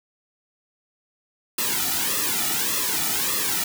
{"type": "noise with flanger", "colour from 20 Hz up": "white", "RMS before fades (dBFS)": -24, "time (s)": [1.58, 3.64], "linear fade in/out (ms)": 5, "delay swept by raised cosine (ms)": [1.3, 1.91], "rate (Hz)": 1.7, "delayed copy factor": -0.9, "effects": []}